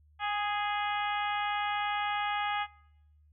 harmonic tone with a mistuned harmonic, 415.3 Hz, G#4, in tune, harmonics 2 / 3 / 4 / 5 / 6 / 7 / 8, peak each -32 / -36 / -38 / -40 / -42 / -43 / -44 dBFS, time 0.19-2.67 s, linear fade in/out 50 ms, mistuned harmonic 2, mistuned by -17 cents, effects noise-tail reverb RT60 0.9 s tail -24 dB re dry + added 75 Hz sine -59 dBFS peak until 3.32 s

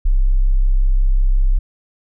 sine tone, 32.76 Hz, C1, 3 cents sharp, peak -10 dBFS, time 0.05-1.59 s, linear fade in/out 10 ms, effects none

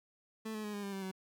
30% pulse tone with pitch steps, 220 / 214.5 / 209.1 / 203.8 / 198.73 / 193.75 / 188.88 Hz, A3 / A3 / G#3 / G#3 / G3 / G3 / F#3, 0 / -44 / +12 / -32 / +24 / -20 / +36 cents, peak -36 dBFS, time 0.45-1.115 s, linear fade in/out 10 ms, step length 95 ms, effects 13-bit

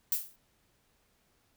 violet noise with exponential decay, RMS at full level -26 dBFS, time 0.12-0.36 s, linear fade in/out 1 ms, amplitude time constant 52 ms, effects pink hiss -71 dBFS RMS until 1.56 s

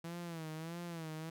sawtooth tone with vibrato, 164.81 Hz, E3, in tune, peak -38 dBFS, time 0.04-1.3 s, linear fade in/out 5 ms, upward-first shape sine, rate 1.6 Hz, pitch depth 91 cents each way, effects none

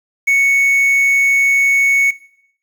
triangle tone with quantisation, 2217 Hz, C#7, in tune, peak -8 dBFS, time 0.27-2.11 s, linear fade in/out 10 ms, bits 6, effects noise-tail reverb RT60 0.7 s tail -19 dB re dry

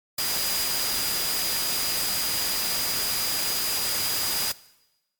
sine tone in noise, 4900 Hz, D#8, 27 cents flat, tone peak -30 dBFS, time 0.18-4.52 s, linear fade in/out 5 ms, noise white, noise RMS -27 dBFS, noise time 0.18-4.52 s, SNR -6 dB, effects noise-tail reverb RT60 1.0 s tail -20 dB re dry + MP3 96 kbps

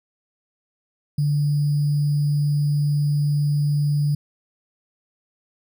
sine tone with sample-and-hold, 146.3 Hz, D3, 6 cents flat, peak -17 dBFS, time 1.18-4.15 s, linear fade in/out 5 ms, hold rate 4900 Hz, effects none

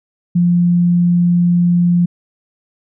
sine tone, 174.61 Hz, F3, in tune, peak -9 dBFS, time 0.35-2.06 s, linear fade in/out 10 ms, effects none

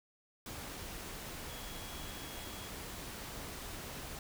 sine tone in noise, 3326 Hz, G#7, 2 cents sharp, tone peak -54 dBFS, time 1.49-2.68 s, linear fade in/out 2 ms, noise pink, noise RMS -45 dBFS, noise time 0.46-4.19 s, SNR -12 dB, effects none

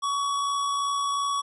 square tone with amplitude modulation, 1127 Hz, C#6, 28 cents sharp, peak -24 dBFS, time 0.02-1.42 s, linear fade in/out 20 ms, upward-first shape sine, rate 62.8 Hz, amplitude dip 25%, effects resampled to 24000 Hz

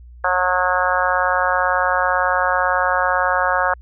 harmonic tone, 182 Hz, F#3, 28 cents flat, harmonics 3 / 4 / 5 / 6 / 7 / 8 / 9, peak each -23 / -23 / -23 / -23 / -23 / -23 / -23 dBFS, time 0.24-3.74 s, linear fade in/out 5 ms, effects added 60 Hz sine -38 dBFS peak until 3.81 s

